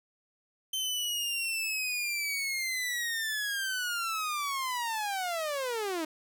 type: linear sweep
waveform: sawtooth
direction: down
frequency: 3101 to 305 Hz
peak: -27 dBFS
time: 0.73-6.05 s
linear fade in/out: 5 ms
effects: none